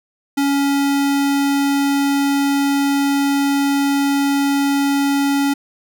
square tone, 280 Hz, C#4, 18 cents sharp, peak -15 dBFS, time 0.37-5.54 s, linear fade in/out 10 ms, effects none

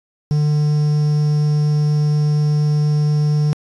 triangle tone with quantisation, 149.3 Hz, D3, 29 cents sharp, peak -11 dBFS, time 0.31-3.53 s, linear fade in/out 0 ms, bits 6, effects resampled to 22050 Hz

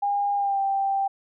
sine tone with pitch glide, 810 to 785.1 Hz, G#5 to G5, -43 to +2 cents, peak -21 dBFS, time 0.02-1.08 s, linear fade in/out 10 ms, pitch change -55 cents, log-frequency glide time 0.35-0.6 s, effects none

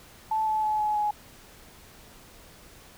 sine tone with pitch steps, 874 / 865 / 856 / 847.2 / 838.4 Hz, A5 / A5 / A5 / G#5 / G#5, -12 / -30 / -48 / +34 / +16 cents, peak -23 dBFS, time 0.31-1.11 s, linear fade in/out 5 ms, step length 160 ms, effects pink hiss -51 dBFS RMS until 2.97 s

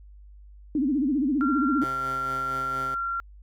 sine tone with vibrato, 278.3 Hz, C#4, 7 cents sharp, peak -21 dBFS, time 0.75-1.84 s, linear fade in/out 2 ms, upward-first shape sine, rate 15 Hz, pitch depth 190 cents each way
sine tone, 1374 Hz, F6, 29 cents flat, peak -26 dBFS, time 1.41-3.2 s, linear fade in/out 0 ms
10% pulse tone with tremolo, 131.9 Hz, C3, 14 cents sharp, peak -27 dBFS, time 1.81-2.95 s, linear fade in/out 10 ms, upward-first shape sine, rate 4.3 Hz, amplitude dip 35%
effects added 50 Hz sine -45 dBFS peak until 3.42 s

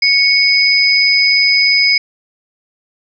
sine tone pair together, 2217 / 5000 Hz, C#7 / D#8, 0 / +8 cents, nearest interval octave + major second, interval 1408 cents, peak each -11 dBFS, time 0.02-1.98 s, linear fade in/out 5 ms, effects none

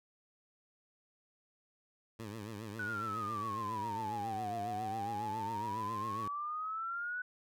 15% pulse tone with vibrato, 107.1 Hz, A2, 46 cents flat, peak -36 dBFS, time 2.19-6.28 s, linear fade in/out 5 ms, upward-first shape triangle, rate 7.3 Hz, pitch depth 150 cents each way
sine exponential two-way sweep, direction down then up, 1495 to 698 to 1495 Hz, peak -36 dBFS, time 2.79-7.22 s, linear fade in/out 5 ms, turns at 4.57 s
effects none

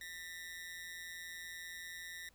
sawtooth ring-modulated tone, 1880 Hz, A#6, 14 cents sharp, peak -39 dBFS, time 0.01-2.29 s, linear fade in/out 2 ms, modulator 85.2 Hz, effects added 50 Hz sine -70 dBFS peak until 2.34 s + pink hiss -70 dBFS RMS until 2.34 s

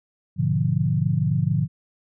sine chord, G# diminished seventh, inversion none, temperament equal with one note detuned, 103.83 / 123.47 / 147.68 / 174.61 Hz, G#2 / B2 / D3 / F3, 0 / 0 / +10 / 0 cents, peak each -26 / -25 / -22 / -25 dBFS, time 0.36-1.68 s, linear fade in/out 50 ms, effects none

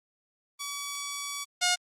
5% pulse tone pair in turn, 1139 / 717.5 Hz, C#6 / F5, +47 / +47 cents, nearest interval minor sixth, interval 800 cents, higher first, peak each -20 / -11 dBFS, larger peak second, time 0.59-1.45 / 1.61-1.76 s, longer first, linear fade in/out 20 ms, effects low-pass 9000 Hz 12 dB/octave + Opus 32 kbps

